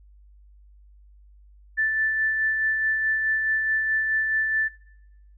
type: tone with tremolo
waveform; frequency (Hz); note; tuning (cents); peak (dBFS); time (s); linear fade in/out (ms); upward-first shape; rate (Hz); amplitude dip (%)
sine; 1760; A6; 0; -19; 1.77-4.69; 20; sine; 4.7; 30
effects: noise-tail reverb RT60 0.9 s tail -22 dB re dry + added 50 Hz sine -49 dBFS peak until 5.37 s